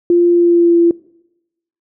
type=tone with pitch glide; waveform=sine; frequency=347.1 to 340.2 Hz; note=F4 to F4; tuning=-11 to -45 cents; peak=-7 dBFS; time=0.1-0.91 s; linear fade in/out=2 ms; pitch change=-34 cents; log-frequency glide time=0.31-0.79 s; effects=noise-tail reverb RT60 0.9 s tail -22 dB re dry